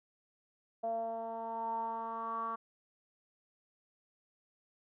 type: tone with low-pass filter sweep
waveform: 10% pulse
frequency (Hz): 227.1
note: A#3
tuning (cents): -45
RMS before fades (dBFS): -38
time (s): 0.83-2.56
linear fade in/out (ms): 10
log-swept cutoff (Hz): 670 to 1200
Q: 9
effects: none